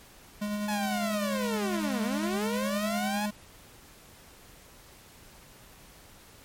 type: tone with tremolo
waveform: square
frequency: 207.7 Hz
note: G#3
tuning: in tune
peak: -29 dBFS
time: 0.41-3.31 s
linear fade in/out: 10 ms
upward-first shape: sine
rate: 9.9 Hz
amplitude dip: 30%
type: linear two-way sweep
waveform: sawtooth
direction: down then up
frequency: 857 to 215.3 to 857 Hz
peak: -27 dBFS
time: 0.68-3.26 s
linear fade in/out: 5 ms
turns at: 2.02 s
effects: pink hiss -53 dBFS RMS until 6.44 s + MP3 64 kbps